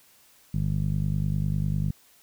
15% pulse tone with low-pass filter, 50 Hz, G1, 35 cents sharp, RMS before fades -26 dBFS, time 0.54-1.91 s, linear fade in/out 5 ms, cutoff 170 Hz, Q 2.3, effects white hiss -58 dBFS RMS until 2.22 s

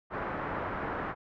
white low-pass noise, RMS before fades -35 dBFS, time 0.1-1.15 s, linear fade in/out 50 ms, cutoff 1500 Hz, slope 24 dB/octave, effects none

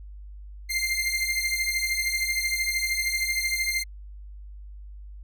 sawtooth beating tone pair, 2093 / 2106 Hz, C7 / C7, 0 / +11 cents, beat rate 13 Hz, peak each -24 dBFS, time 0.69-3.84 s, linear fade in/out 20 ms, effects added 50 Hz sine -39 dBFS peak until 5.23 s

